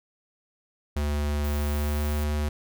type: tone with pitch glide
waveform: square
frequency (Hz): 73.42 to 74.57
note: D2 to D2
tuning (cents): 0 to +27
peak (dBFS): -25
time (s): 0.96-2.49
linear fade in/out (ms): 5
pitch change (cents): +27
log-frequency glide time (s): 1.53-2.12
type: noise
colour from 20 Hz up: violet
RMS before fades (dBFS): -42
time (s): 1.44-2.24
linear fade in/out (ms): 5
effects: none